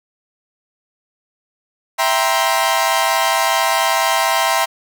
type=chord; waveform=sawtooth; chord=C dominant seventh; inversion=first; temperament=equal with one note detuned; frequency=659.3 / 784 / 942.1 / 1046.5 Hz; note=E5 / G5 / Bb5 / C6; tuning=0 / 0 / +18 / 0 cents; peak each=-16 dBFS; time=1.98-4.66 s; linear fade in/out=20 ms; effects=none